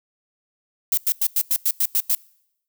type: noise bursts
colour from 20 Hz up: violet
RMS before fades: -19 dBFS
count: 9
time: 0.92-2.15 s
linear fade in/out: 2 ms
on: 54 ms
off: 93 ms
effects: noise-tail reverb RT60 0.8 s tail -25 dB re dry